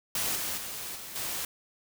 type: noise with level steps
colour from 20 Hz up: white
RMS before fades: -30 / -33 / -38 / -42 / -34 dBFS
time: 0.15-1.45 s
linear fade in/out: 2 ms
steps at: 0.35 / 0.57 / 0.95 / 1.15 s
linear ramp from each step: 10 ms
effects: none